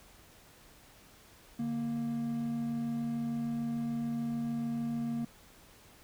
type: tone pair together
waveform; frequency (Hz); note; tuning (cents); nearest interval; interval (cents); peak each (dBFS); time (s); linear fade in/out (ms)
triangle; 146.83 / 233.6; D3 / A#3; 0 / +4; minor sixth; 804; -39 / -30; 1.59-5.25; 5
effects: pink hiss -58 dBFS RMS until 6.03 s